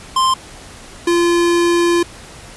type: tone pair in turn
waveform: square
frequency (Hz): 1046.5 / 344.4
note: C6 / F4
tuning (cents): 0 / -24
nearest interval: octave + perfect fifth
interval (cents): 1924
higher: first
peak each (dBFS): -12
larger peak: neither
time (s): 0.16-0.34 / 1.07-2.03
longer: second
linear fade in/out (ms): 5
effects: pink hiss -37 dBFS RMS until 2.56 s + resampled to 24000 Hz